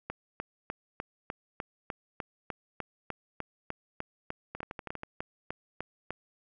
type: two click trains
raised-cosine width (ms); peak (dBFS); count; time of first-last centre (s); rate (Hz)
0.5; -20 / -23; 21 / 7; 0.1-6.106 / 4.55-5.034; 3.33 / 12.4
effects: none